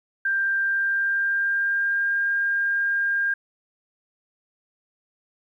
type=tone with pitch glide; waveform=sine; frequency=1584 to 1607 Hz; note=G6 to G6; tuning=+18 to +43 cents; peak=-20 dBFS; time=0.25-3.34 s; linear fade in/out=5 ms; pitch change=+25 cents; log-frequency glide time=0.56-2.16 s; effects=10-bit